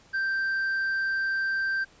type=tone; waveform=triangle; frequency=1568 Hz; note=G6; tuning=in tune; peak=-23 dBFS; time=0.13-1.85 s; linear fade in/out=20 ms; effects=pink hiss -57 dBFS RMS until 2 s + resampled to 16000 Hz